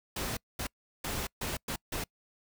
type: noise bursts at uneven times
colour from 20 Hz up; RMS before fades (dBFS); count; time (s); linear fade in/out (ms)
pink; -35; 6; 0.16-0.37 / 0.59-0.67 / 1.04-1.27 / 1.41-1.57 / 1.68-1.76 / 1.92-2.04; 5
effects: noise-tail reverb RT60 0.1 s tail -26 dB re dry